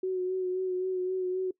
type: tone with vibrato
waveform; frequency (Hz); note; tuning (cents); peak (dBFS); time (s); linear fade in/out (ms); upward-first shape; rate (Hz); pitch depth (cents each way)
sine; 370; F#4; 0; -27; 0.03-1.51; 5; sine; 3.8; 26
effects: noise-tail reverb RT60 0.1 s tail -21 dB re dry